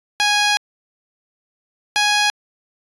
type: tone pair in turn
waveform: 10% pulse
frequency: 828 / 831 Hz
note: G#5 / G#5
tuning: -5 / +1 cents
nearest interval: unison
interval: 6 cents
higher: second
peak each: -6 dBFS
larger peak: neither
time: 0.2-0.57 / 1.96-2.3 s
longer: first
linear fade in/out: 0 ms
effects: resampled to 24000 Hz